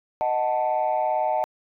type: chord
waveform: sine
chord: D# diminished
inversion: none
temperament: equal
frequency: 622.3 / 740 / 880 Hz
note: D#5 / F#5 / A5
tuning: 0 / 0 / 0 cents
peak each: -24 dBFS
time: 0.21-1.44 s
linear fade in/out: 0 ms
effects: tanh soft clip ceiling -15 dBFS